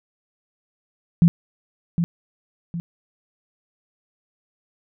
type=tone with echo; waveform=sine; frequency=170 Hz; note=F3; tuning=46 cents flat; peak=-9 dBFS; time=1.22-1.28 s; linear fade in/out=0 ms; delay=760 ms; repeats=2; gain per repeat=-8 dB; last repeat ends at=2.8 s; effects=none